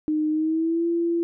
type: tone with pitch glide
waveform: sine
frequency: 307.2 to 338.9 Hz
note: D#4 to E4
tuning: -22 to +48 cents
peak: -20 dBFS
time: 0.08-1.23 s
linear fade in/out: 0 ms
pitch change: +170 cents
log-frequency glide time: 0.3-0.86 s
effects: none